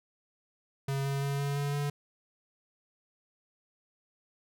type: tone with pitch steps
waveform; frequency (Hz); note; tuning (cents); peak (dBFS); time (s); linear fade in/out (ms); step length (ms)
square; 137.3 / 138.65 / 140.02 / 141.4 / 142.8 / 144.21; C#3 / C#3 / C#3 / C#3 / D3 / D3; -16 / +1 / +18 / +35 / -48 / -31; -30; 0.88-1.9; 5; 170
effects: none